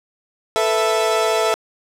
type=chord; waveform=30% pulse; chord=A suspended second; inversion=none; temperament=equal with one note detuned; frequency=440 / 493.9 / 661.5 Hz; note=A4 / B4 / E5; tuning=0 / 0 / +6 cents; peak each=-17 / -22 / -16 dBFS; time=0.56-1.54 s; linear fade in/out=0 ms; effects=low-pass 10000 Hz 12 dB/octave + 7-bit